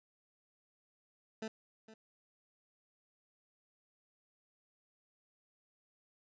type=tone with echo; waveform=20% pulse; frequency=220 Hz; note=A3; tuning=in tune; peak=-34 dBFS; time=1.42-1.48 s; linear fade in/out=5 ms; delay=460 ms; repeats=1; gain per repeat=-15 dB; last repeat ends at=1.94 s; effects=resampled to 16000 Hz